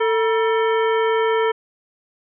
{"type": "harmonic tone with a mistuned harmonic", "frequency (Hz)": 445.8, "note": "A4", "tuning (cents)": 23, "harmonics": [1, 2, 3, 4, 5, 7], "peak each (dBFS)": [-17, -23, -27, -29, -31, -34], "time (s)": [0, 1.52], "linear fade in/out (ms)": 10, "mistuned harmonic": 2, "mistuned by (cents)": 120, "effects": []}